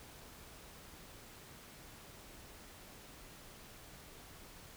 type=silence; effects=pink hiss -55 dBFS RMS until 4.76 s